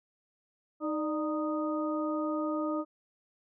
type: harmonic tone with a mistuned harmonic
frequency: 310 Hz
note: D#4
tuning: 6 cents flat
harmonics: 1 / 2 / 3 / 4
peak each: -31 / -35 / -44 / -37 dBFS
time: 0.8-2.85 s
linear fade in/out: 50 ms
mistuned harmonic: 2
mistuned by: -67 cents
effects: none